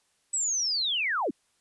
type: linear sweep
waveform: sine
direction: down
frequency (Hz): 8000 to 185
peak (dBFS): -25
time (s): 0.33-1.31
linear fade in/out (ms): 10
effects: white hiss -70 dBFS RMS until 1.6 s + resampled to 24000 Hz